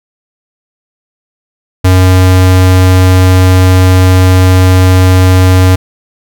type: tone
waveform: square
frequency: 92.5 Hz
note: F#2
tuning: in tune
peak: -3 dBFS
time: 1.84-5.76 s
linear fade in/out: 10 ms
effects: none